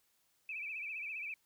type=tone with vibrato; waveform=sine; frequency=2456 Hz; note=D#7; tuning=23 cents flat; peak=-39 dBFS; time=0.49-1.34 s; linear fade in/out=2 ms; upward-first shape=sine; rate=15 Hz; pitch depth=120 cents each way; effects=white hiss -75 dBFS RMS until 1.45 s